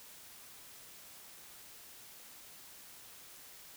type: silence
effects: white hiss -54 dBFS RMS until 3.76 s